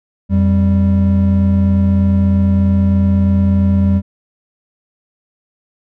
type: tone pair together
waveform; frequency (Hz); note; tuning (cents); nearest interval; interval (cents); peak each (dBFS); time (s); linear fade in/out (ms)
triangle; 87.31 / 196; F2 / G3; 0 / 0; octave + major second; 1400; -10; 0.29-4.02; 50
effects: none